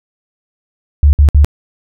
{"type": "tone bursts", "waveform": "sine", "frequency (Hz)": 72.3, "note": "D2", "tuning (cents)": -27, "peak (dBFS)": -3, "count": 3, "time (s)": [1.03, 1.446], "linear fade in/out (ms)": 0, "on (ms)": 100, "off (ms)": 58, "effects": []}